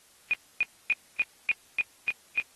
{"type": "tone bursts", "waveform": "sine", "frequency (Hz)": 2460, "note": "D#7", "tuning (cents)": -20, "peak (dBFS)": -21, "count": 8, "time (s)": [0.31, 2.4], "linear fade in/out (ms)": 0, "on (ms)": 25, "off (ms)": 270, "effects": ["white hiss -59 dBFS RMS until 2.55 s", "AAC 32 kbps"]}